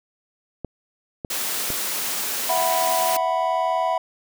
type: clicks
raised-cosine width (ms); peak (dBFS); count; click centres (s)
2; -16; 3; 0.647 / 1.248 / 1.703
type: high-pass noise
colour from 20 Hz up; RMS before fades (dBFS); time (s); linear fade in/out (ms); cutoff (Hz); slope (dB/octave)
white; -26; 1.3-3.17; 5; 210; 12
type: chord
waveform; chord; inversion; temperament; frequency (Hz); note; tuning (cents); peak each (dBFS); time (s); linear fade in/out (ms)
triangle; E suspended second; none; equal; 659.3 / 740 / 987.8; E5 / F#5 / B5; 0 / 0 / 0; -22; 2.49-3.98; 5
effects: none